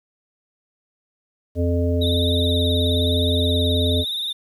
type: harmonic tone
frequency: 86.5 Hz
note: F2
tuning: 16 cents flat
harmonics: 1 / 3 / 5 / 7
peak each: -19 / -24 / -26 / -27 dBFS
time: 1.55-4.05 s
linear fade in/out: 50 ms
type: tone with vibrato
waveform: triangle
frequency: 3694 Hz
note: A#7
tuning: 16 cents flat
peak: -22 dBFS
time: 2.01-4.33 s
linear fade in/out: 10 ms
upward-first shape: sine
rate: 19 Hz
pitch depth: 70 cents each way
effects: 9-bit